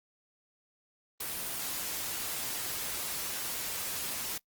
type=noise; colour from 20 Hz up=white; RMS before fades=-36 dBFS; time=1.2-4.38 s; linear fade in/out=5 ms; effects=noise-tail reverb RT60 0.1 s tail -24 dB re dry + Opus 24 kbps